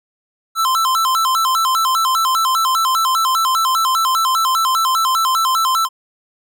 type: tone with vibrato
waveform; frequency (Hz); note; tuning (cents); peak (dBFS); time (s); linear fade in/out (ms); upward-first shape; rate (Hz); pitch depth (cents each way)
square; 1174.7; D6; 0; -14; 0.55-5.89; 50; square; 5; 210
effects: none